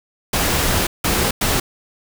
pink noise bursts at uneven times, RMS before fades -18 dBFS, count 3, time 0.33-0.87 / 1.04-1.31 / 1.41-1.6 s, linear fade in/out 5 ms, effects none

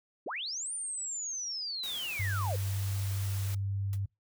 sine linear two-way sweep, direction up then down, 212.9 to 9230 to 443.2 Hz, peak -34 dBFS, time 0.26-2.56 s, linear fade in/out 5 ms, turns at 0.73 s
white noise, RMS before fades -44 dBFS, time 1.83-3.55 s, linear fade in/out 5 ms
sine tone with pitch glide, 98 to 98.74 Hz, G2 to G2, 0 to +13 cents, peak -30 dBFS, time 2.19-4.06 s, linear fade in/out 10 ms, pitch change +13 cents, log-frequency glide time 3.13-3.72 s
white noise with exponential decay, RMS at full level -44 dBFS, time 3.93-4 s, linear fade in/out 1 ms, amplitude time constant 15 ms
effects noise-tail reverb RT60 0.2 s tail -25 dB re dry

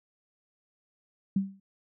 sine tone with exponential decay, 194.6 Hz, G3, 12 cents flat, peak -20 dBFS, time 1.36-1.6 s, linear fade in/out 5 ms, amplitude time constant 52 ms, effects none

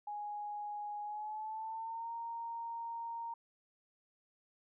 sine tone with pitch glide, 830.6 to 926.9 Hz, G#5 to A#5, 0 to -10 cents, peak -39 dBFS, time 0.07-3.34 s, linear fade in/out 5 ms, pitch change +190 cents, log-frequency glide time 1.03-2.11 s, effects none

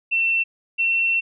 sine tone pair in turn, 2695 / 2707 Hz, E7 / E7, +38 / +45 cents, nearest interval unison, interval 7 cents, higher second, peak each -17 dBFS, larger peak neither, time 0.11-0.44 / 0.78-1.21 s, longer second, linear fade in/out 20 ms, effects none

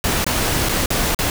pink noise with dropouts, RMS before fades -19 dBFS, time 0.04-1.3 s, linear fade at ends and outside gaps 1 ms, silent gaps 0.244-0.265 / 0.688-0.693 / 0.859-0.904 / 1.147-1.189 s, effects none

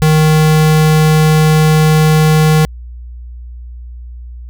square tone, 155.56 Hz, D#3, in tune, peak -7 dBFS, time 0.02-2.65 s, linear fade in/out 0 ms, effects added 60 Hz sine -26 dBFS peak until 4.49 s

